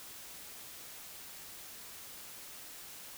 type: silence
effects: white hiss -49 dBFS RMS until 3.17 s